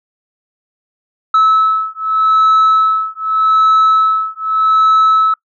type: beating tone pair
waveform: sine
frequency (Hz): 1300 / 1300.83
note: E6 / E6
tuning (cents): -24 / -23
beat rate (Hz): 0.83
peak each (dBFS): -10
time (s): 1.34-5.34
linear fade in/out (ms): 5
effects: noise-tail reverb RT60 0.1 s tail -23 dB re dry + tanh soft clip ceiling -5 dBFS